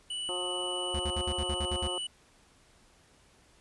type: tone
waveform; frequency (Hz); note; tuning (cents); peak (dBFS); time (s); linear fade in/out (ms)
square; 2960; F#7; 0; -34; 0.1-2.07; 5
type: harmonic tone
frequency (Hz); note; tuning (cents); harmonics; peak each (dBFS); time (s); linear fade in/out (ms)
179.6; F3; +49; 2 / 3 / 4 / 5 / 6 / 7; -38 / -40 / -43 / -43 / -47 / -45; 0.29-1.98; 0
type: tone bursts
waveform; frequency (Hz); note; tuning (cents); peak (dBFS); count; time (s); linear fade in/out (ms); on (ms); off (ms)
square; 73.42; D2; 0; -32; 9; 0.94-1.876; 5; 56; 54
effects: pink hiss -62 dBFS RMS until 3.6 s + resampled to 24000 Hz

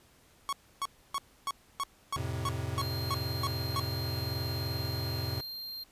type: tone bursts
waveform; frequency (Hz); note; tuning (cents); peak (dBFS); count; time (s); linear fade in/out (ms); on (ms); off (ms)
45% pulse; 1108.7; C#6; 0; -30; 11; 0.49-3.797; 0; 37; 290
type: chord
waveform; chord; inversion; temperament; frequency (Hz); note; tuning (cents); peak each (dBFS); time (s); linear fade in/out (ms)
square; F major; none; equal; 87.31 / 110 / 130.81; F2 / A2 / C3; 0 / 0 / 0; -38; 2.16-5.41; 5
type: tone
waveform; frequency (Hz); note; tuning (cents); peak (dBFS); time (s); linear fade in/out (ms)
square; 4186; C8; 0; -39; 2.79-5.84; 10
effects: pink hiss -62 dBFS RMS until 5.91 s + resampled to 32000 Hz

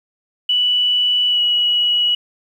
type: tone with pitch glide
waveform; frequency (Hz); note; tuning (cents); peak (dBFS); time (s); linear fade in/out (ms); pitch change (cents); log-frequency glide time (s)
sine; 2960 to 2923; F#7 to F#7; 0 to -22; -13; 0.49-2.15; 5; -22; 1.28-1.41
effects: 8-bit

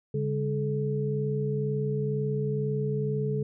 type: tone cluster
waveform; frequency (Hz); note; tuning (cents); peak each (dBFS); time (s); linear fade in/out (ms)
sine; 140.8 / 202.9 / 430.9; C#3 / G#3 / A4; +27 / -40 / -36; -28 / -34 / -30; 0.14-3.43; 5
effects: none

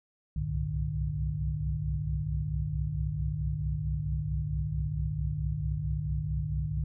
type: tone cluster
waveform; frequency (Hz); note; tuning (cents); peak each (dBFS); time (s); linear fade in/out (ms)
sine; 62.5 / 67 / 99.1 / 114.2 / 150.4; B1 / C2 / G2 / A#2 / D3; +21 / +42 / +19 / -35 / +42; -35 / -35 / -37 / -39 / -32; 0.36-6.84; 5
effects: none

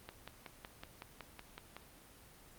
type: click train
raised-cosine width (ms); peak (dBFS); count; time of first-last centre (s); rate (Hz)
0.3; -29; 10; 0.09-1.766; 5.37
effects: pink hiss -59 dBFS RMS until 2.58 s + Opus 24 kbps

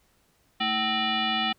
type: tone with frequency modulation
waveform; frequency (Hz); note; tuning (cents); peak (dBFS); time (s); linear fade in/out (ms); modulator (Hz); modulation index
sine; 1850; A#6; -14; -23; 0.6-1.53; 10; 543; 3.1
effects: pink hiss -66 dBFS RMS until 1.58 s

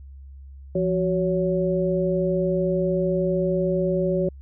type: tone cluster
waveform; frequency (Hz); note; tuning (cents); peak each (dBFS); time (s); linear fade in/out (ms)
sine; 172.1 / 372.1 / 561; F3 / F#4 / C#5; -25 / +10 / +21; -24; 0.75-4.29; 5
effects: added 68 Hz sine -39 dBFS peak until 4.41 s

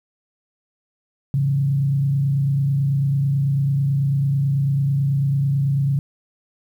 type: tone with frequency modulation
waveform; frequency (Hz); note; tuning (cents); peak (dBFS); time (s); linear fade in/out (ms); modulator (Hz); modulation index
sine; 138.59; C#3; 0; -16; 1.34-5.99; 0; 29.1; 0.44
effects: 9-bit

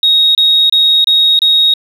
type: tone bursts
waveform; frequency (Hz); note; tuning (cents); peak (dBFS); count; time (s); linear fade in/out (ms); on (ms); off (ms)
sine; 3761; A#7; +15; -5; 5; 0.03-1.738; 2; 320; 27
effects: tanh soft clip ceiling -1 dBFS + 7-bit

